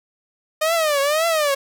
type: tone with vibrato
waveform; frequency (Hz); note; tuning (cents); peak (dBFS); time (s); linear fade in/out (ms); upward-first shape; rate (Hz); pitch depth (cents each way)
sawtooth; 610; D#5; -34; -13; 0.61-1.55; 10; triangle; 1.9; 190
effects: none